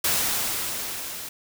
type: noise with level ramp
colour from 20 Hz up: white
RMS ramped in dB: -22 to -36 dBFS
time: 0.04-1.29 s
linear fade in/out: 5 ms
effects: none

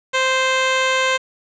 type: tone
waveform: 10% pulse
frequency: 522 Hz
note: C5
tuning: 4 cents flat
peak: -7 dBFS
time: 0.13-1.18 s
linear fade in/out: 20 ms
effects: resampled to 16000 Hz + 7-bit

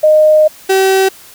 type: tone pair in turn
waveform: sine / 35% pulse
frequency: 616 / 383.2 Hz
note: D#5 / G4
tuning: -17 / -39 cents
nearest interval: minor sixth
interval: 822 cents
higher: first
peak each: -4 / -6 dBFS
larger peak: first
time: 0.03-0.48 / 0.69-1.09 s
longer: first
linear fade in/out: 10 ms
effects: white hiss -38 dBFS RMS until 1.34 s

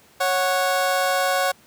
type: tone pair together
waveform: 25% pulse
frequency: 552.9 / 738 Hz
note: C#5 / F#5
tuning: -5 / -5 cents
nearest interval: perfect fourth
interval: 500 cents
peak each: -18 dBFS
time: 0.2-1.52 s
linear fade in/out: 10 ms
effects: pink hiss -53 dBFS RMS until 1.66 s + high-pass 100 Hz 12 dB/octave

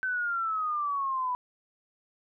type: exponential sweep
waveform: sine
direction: down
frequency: 1536 to 985 Hz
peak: -27 dBFS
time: 0.03-1.35 s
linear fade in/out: 0 ms
effects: none

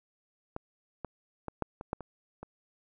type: clicks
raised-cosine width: 1 ms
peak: -22 / -22 / -22 / -16 / -26 / -17 / -27 / -28 dBFS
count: 8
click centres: 0.564 / 1.047 / 1.483 / 1.623 / 1.811 / 1.931 / 2.007 / 2.43 s
effects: none

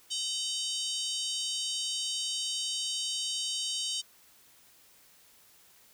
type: harmonic tone with a mistuned harmonic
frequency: 930 Hz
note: A#5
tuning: 4 cents flat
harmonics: 3 / 4 / 5 / 6 / 7 / 8 / 9 / 10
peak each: -35 / -37 / -39 / -41 / -42 / -43 / -44 / -45 dBFS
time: 0.1-4.02 s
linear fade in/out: 20 ms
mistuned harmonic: 3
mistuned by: +150 cents
effects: white hiss -60 dBFS RMS until 5.93 s

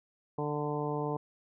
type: harmonic tone with a mistuned harmonic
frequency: 148.2 Hz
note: D3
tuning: 16 cents sharp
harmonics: 1 / 2 / 3 / 4 / 5 / 6 / 7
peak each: -36 / -38 / -35 / -42 / -41 / -40 / -42 dBFS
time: 0.38-1.17 s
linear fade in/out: 5 ms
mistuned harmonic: 7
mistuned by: -20 cents
effects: none

